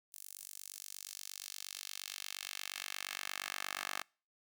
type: tone with high-pass filter sweep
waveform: 10% pulse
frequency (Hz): 48.52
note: G1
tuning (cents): -17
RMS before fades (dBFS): -45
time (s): 0.12-4.03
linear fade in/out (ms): 20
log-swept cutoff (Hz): 9400 to 1300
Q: 1
effects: noise-tail reverb RT60 0.4 s tail -26 dB re dry